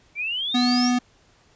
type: exponential sweep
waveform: sine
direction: up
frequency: 2287 to 5960 Hz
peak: -24 dBFS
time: 0.15-0.92 s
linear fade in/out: 50 ms
type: tone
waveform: square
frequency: 246.9 Hz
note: B3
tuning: in tune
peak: -19 dBFS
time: 0.54-0.99 s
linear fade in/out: 10 ms
effects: pink hiss -58 dBFS RMS until 1.55 s + resampled to 16000 Hz